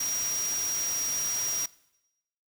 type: tone in noise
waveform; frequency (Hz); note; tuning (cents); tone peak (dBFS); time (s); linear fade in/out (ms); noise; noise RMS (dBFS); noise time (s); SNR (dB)
sine; 5710; F8; +37; -28; 0-1.66; 5; white; -36; 0-1.66; +5
effects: noise-tail reverb RT60 0.9 s tail -20 dB re dry